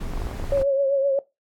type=noise; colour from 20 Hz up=brown; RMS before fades=-29 dBFS; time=0-0.63 s; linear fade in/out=10 ms
type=clicks; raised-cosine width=1 ms; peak=-21 dBFS; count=9; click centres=0.136 / 0.175 / 0.219 / 0.27 / 0.313 / 0.399 / 0.441 / 0.574 / 0.615 s
type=tone with vibrato; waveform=sine; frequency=550 Hz; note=C#5; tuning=14 cents flat; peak=-17 dBFS; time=0.52-1.19 s; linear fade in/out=2 ms; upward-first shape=triangle; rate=7.8 Hz; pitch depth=53 cents each way
effects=noise-tail reverb RT60 0.2 s tail -18 dB re dry + AAC 64 kbps